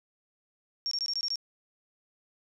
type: tone bursts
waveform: sine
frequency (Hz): 5540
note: F8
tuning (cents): -15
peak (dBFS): -28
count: 7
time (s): 0.86-1.357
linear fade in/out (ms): 0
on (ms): 53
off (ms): 21
effects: none